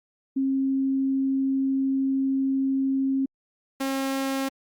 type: tone pair in turn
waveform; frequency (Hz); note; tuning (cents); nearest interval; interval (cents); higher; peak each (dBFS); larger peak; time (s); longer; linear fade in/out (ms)
sine / sawtooth; 268.7 / 269.7; C4 / C#4; +46 / -47; unison; 7; second; -21; neither; 0.36-3.26 / 3.8-4.49; first; 10
effects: Opus 48 kbps